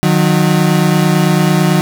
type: tone pair together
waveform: 35% pulse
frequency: 153.38 / 182.4 Hz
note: D#3 / F#3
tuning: -24 / -24 cents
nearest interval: minor third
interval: 300 cents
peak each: -10 dBFS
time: 0.03-1.81 s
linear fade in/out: 0 ms
effects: none